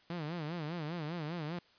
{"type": "tone with vibrato", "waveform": "sawtooth", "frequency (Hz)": 161.7, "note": "E3", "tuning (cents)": -33, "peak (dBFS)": -33, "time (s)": [0.1, 1.59], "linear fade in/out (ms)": 2, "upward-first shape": "sine", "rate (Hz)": 5, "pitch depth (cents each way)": 160, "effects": ["white hiss -65 dBFS RMS until 1.78 s", "resampled to 11025 Hz"]}